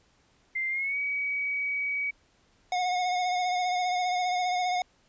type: tone with pitch glide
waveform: sine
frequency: 2091 to 2267 Hz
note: C7 to C#7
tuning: -2 to +38 cents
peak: -27 dBFS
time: 0.55-2.11 s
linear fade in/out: 10 ms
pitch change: +140 cents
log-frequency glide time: 0.69-0.98 s
type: tone with vibrato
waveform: square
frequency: 725 Hz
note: F#5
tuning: 35 cents flat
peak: -26 dBFS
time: 2.72-4.82 s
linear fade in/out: 2 ms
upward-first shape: sine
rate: 15 Hz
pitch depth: 27 cents each way
effects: pink hiss -65 dBFS RMS until 5.08 s + resampled to 16000 Hz